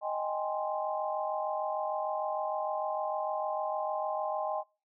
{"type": "chord", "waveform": "sine", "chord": "Ab major seventh", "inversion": "second", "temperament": "equal", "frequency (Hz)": [622.3, 784, 830.6, 1046.5], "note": ["Eb5", "G5", "Ab5", "C6"], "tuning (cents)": [0, 0, 0, 0], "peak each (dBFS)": [-34, -36, -37, -38], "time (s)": [0.01, 4.64], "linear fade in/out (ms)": 50, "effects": ["noise-tail reverb RT60 0.3 s tail -22 dB re dry"]}